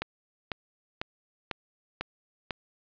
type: click train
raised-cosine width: 0.3 ms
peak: -15 dBFS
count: 6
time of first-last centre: 0.02-2.508 s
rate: 2.01 Hz
effects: resampled to 11025 Hz + 9-bit